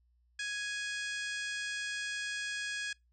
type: harmonic tone with a mistuned harmonic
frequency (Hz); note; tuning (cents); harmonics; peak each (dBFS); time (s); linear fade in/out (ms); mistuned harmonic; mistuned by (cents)
831; G#5; +1; 2 / 3 / 4 / 5 / 6 / 7 / 8 / 9 / 10; -37 / -43 / -44 / -50 / -46 / -51 / -51 / -51 / -52; 0.39-2.93; 5; 5; +52
effects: noise-tail reverb RT60 0.2 s tail -26 dB re dry + added 60 Hz sine -67 dBFS peak until 3.12 s